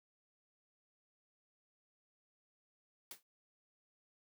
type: noise with exponential decay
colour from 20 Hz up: white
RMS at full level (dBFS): -44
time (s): 3.11-3.23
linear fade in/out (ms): 2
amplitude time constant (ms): 24
effects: high-pass 200 Hz 12 dB/octave